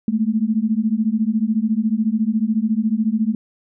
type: beating tone pair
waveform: sine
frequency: 212.1 / 226.1 Hz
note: G#3 / A3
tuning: +37 / +47 cents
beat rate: 14 Hz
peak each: -19 dBFS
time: 0.08-3.35 s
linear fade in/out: 2 ms
effects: none